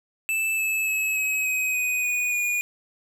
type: tone with pitch steps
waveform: square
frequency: 2637 / 2608 / 2580 / 2552 / 2524 / 2496 / 2469 / 2442 Hz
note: E7 / E7 / E7 / D#7 / D#7 / D#7 / D#7 / D#7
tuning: 0 / -19 / -38 / +43 / +24 / +5 / -14 / -33 cents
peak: -23 dBFS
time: 0.29-2.61 s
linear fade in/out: 0 ms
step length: 290 ms
effects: none